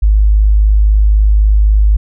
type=tone; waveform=sine; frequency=51.91 Hz; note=G#1; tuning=in tune; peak=-5 dBFS; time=0.02-1.97 s; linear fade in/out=10 ms; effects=none